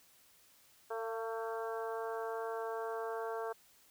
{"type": "harmonic tone with a mistuned harmonic", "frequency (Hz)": 225.1, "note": "A3", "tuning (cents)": 40, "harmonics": [2, 3, 4, 5, 6, 7], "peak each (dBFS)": [-39, -43, -45, -47, -49, -50], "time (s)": [0.9, 3.53], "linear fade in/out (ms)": 10, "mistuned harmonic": 3, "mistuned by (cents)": 18, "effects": ["white hiss -65 dBFS RMS until 3.9 s"]}